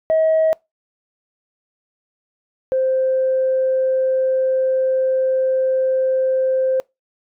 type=tone pair in turn; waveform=sine; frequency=638 / 522.6 Hz; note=D#5 / C5; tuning=+43 / -2 cents; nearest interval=minor third; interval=345 cents; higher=first; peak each=-11 / -14 dBFS; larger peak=first; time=0.1-0.53 / 2.72-6.8 s; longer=second; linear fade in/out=0 ms; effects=noise-tail reverb RT60 0.2 s tail -25 dB re dry + tanh soft clip ceiling -10 dBFS